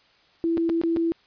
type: tone with dropouts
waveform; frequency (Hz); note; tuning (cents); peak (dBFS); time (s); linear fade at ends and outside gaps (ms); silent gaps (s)
sine; 332.5; E4; +15; -20; 0.44-1.12; 0; 0.572-0.578 / 0.693-0.698 / 0.815-0.836 / 0.963-0.969
effects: white hiss -59 dBFS RMS until 1.26 s + resampled to 11025 Hz